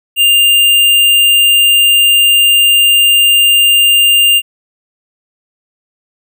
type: tone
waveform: square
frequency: 2800 Hz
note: F7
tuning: 4 cents sharp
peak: -6 dBFS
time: 0.16-4.42 s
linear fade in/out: 50 ms
effects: none